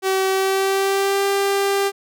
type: tone with pitch glide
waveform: sawtooth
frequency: 381.9 to 396.5 Hz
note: G4 to G4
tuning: -45 to +20 cents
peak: -13 dBFS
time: 0.02-1.92 s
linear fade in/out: 50 ms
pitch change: +65 cents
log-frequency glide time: 0.28-1.25 s
effects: none